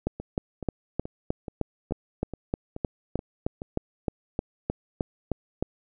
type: two click trains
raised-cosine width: 2 ms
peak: -12 / -21 dBFS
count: 19 / 9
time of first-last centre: 0.07-5.626 / 0.2-3.619 s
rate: 3.24 / 2.34 Hz
effects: none